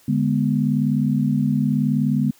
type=chord; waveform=sine; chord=G# diminished; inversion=second; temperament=equal; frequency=146.83 / 207.7 / 246.9 Hz; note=D3 / G#3 / B3; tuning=0 / 0 / 0 cents; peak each=-21 dBFS; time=0.08-2.31 s; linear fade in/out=5 ms; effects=white hiss -54 dBFS RMS until 2.39 s